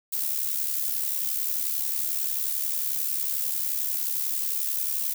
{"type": "noise with amplitude modulation", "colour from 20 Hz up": "violet", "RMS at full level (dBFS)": -25, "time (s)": [0.12, 5.14], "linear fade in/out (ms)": 10, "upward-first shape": "sine", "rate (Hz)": 71.2, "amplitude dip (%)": 60, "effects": []}